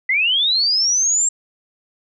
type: linear sweep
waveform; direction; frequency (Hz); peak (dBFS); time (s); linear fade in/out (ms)
sine; up; 1975.5 to 7530; -14; 0.09-1.29; 5
effects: none